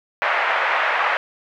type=band-pass noise; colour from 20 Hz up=white; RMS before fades=-20 dBFS; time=0.22-1.17 s; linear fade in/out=0 ms; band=600 to 2100 Hz; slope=24 dB/octave; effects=none